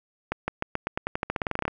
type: accelerating click train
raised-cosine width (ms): 0.5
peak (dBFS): -11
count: 19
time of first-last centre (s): 0.32-1.68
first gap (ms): 160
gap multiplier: 0.9
effects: none